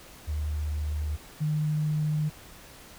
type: tone pair in turn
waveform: sine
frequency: 75.5 / 152.36 Hz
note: D2 / D#3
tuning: +48 / -36 cents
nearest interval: octave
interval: 1216 cents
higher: second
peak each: -27 / -24 dBFS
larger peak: second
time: 0.27-1.17 / 1.4-2.3 s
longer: neither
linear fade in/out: 20 ms
effects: pink hiss -49 dBFS RMS until 2.98 s